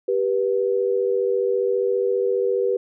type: tone pair together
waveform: sine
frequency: 392.2 / 487 Hz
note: G4 / B4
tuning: +1 / -24 cents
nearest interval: major third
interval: 375 cents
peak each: -21 dBFS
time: 0.08-2.77 s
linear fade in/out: 5 ms
effects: none